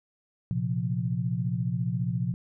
sine chord, Bb suspended second, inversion none, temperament just, 116.54 / 131.11 / 174.81 Hz, Bb2 / C3 / F3, 0 / +4 / +2 cents, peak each -30 dBFS, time 0.51-2.34 s, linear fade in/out 0 ms, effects none

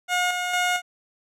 15% pulse tone with tremolo, 719 Hz, F#5, 50 cents flat, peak -14 dBFS, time 0.08-0.82 s, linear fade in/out 50 ms, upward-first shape square, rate 2.2 Hz, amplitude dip 40%, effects low-pass 10000 Hz 12 dB/octave

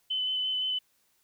sine tone with vibrato, 3028 Hz, F#7, 39 cents sharp, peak -27 dBFS, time 0.1-0.79 s, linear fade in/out 10 ms, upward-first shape square, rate 5.8 Hz, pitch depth 10 cents each way, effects white hiss -70 dBFS RMS until 1.23 s

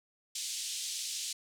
white band-pass noise, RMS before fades -38 dBFS, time 0.35-1.33 s, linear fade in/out 5 ms, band 3000 to 8500 Hz, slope 24 dB/octave, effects none

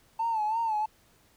triangle tone with vibrato, 884 Hz, A5, 8 cents sharp, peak -22 dBFS, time 0.19-0.86 s, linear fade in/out 10 ms, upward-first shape sine, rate 3 Hz, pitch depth 82 cents each way, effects tanh soft clip ceiling -23 dBFS + pink hiss -63 dBFS RMS until 1.36 s

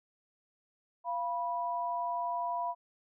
sine tone pair together, 691.8 / 980 Hz, F5 / B5, -17 / -14 cents, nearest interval tritone, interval 603 cents, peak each -35 / -33 dBFS, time 1.04-2.75 s, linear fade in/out 50 ms, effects none

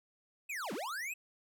square linear two-way sweep, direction down then up, 2634 to 170.4 to 2634 Hz, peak -38 dBFS, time 0.49-1.14 s, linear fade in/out 10 ms, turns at 0.73 s, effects none

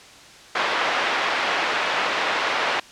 pink band-pass noise, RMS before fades -23 dBFS, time 0.55-2.8 s, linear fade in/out 5 ms, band 700 to 3000 Hz, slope 12 dB/octave, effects white hiss -45 dBFS RMS until 2.91 s + low-pass 6000 Hz 12 dB/octave

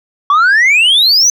sine exponential sweep, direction up, 1116 to 6200 Hz, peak -3 dBFS, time 0.3-1.3 s, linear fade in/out 2 ms, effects tanh soft clip ceiling -5 dBFS

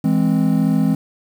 triangle chord, E augmented, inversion none, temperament equal, 164.81 / 207.7 / 261.6 Hz, E3 / G#3 / B#3, 0 / 0 / 0 cents, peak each -16 dBFS, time 0.04-0.95 s, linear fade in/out 5 ms, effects 7-bit

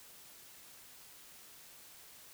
silence, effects white hiss -56 dBFS RMS until 2.33 s

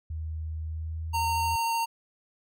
sine tone with pitch glide, 79.1 to 82.08 Hz, D#2 to E2, +29 to -7 cents, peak -31 dBFS, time 0.1-1.56 s, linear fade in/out 5 ms, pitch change +64 cents, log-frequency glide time 0.65-1.42 s
square tone with vibrato, 919 Hz, A#5, 25 cents flat, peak -26 dBFS, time 1.13-1.86 s, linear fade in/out 20 ms, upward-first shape triangle, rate 13 Hz, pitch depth 10 cents each way
effects none

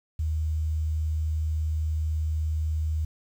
sine tone, 78.2 Hz, D#2, 9 cents sharp, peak -24 dBFS, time 0.19-3.05 s, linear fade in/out 5 ms, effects 9-bit

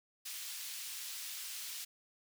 pink high-pass noise, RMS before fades -44 dBFS, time 0.25-1.85 s, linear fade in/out 10 ms, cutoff 3200 Hz, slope 12 dB/octave, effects none

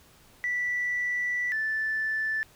sine tone pair in turn, 1964 / 1756.3 Hz, B6 / A6, -10 / -4 cents, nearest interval major second, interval 194 cents, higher first, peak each -25 dBFS, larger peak neither, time 0.44-1.52 / 1.52-2.43 s, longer first, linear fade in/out 0 ms, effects tanh soft clip ceiling -21 dBFS + pink hiss -57 dBFS RMS until 2.55 s

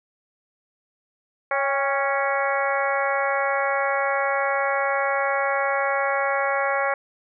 harmonic tone with a mistuned harmonic, 277.2 Hz, C#4, in tune, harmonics 2 / 3 / 4 / 5 / 6 / 7 / 8, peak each -25 / -27 / -28 / -29 / -30 / -30 / -31 dBFS, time 1.51-6.94 s, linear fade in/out 2 ms, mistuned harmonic 3, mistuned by -43 cents, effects none

